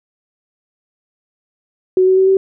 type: tone with pitch steps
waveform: sine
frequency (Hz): 371.8 / 375.9 / 380.1 / 384.2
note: F#4 / F#4 / F#4 / G4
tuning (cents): +8 / +27 / +47 / -35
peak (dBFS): -8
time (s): 1.97-2.37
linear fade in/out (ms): 2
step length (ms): 100
effects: none